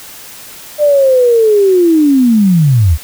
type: linear sweep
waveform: sine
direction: down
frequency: 603 to 68.5 Hz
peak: -5 dBFS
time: 0.78-2.98 s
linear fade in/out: 50 ms
effects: white hiss -32 dBFS RMS until 3.03 s

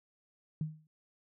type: tone with exponential decay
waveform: sine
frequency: 155.56 Hz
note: D#3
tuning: in tune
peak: -29 dBFS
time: 0.61-0.87 s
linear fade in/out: 2 ms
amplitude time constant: 55 ms
effects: none

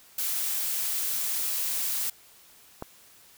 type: noise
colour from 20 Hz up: blue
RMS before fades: -29 dBFS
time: 0.18-2.1 s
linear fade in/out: 5 ms
type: click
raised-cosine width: 1 ms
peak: -20 dBFS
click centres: 2.824 s
effects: white hiss -55 dBFS RMS until 3.37 s

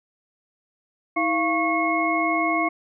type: tone cluster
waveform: sine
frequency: 321.5 / 691 / 1103 / 2170 Hz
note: E4 / F5 / C#6 / C#7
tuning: -43 / -19 / -9 / -37 cents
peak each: -25 dBFS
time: 1.16-2.69 s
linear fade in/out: 10 ms
effects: none

